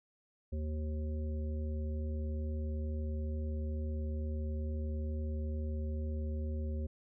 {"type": "harmonic tone with a mistuned harmonic", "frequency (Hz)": 76.7, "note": "D#2", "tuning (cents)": -24, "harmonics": [1, 3, 5, 7], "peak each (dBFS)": [-34, -44, -49, -50], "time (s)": [0.52, 6.87], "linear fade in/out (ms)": 10, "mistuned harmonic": 1, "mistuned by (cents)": -17, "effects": []}